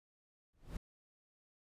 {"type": "noise with exponential growth", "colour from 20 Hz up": "brown", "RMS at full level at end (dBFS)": -38, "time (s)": [0.53, 0.77], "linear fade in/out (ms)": 5, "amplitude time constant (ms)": 51, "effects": ["resampled to 32000 Hz"]}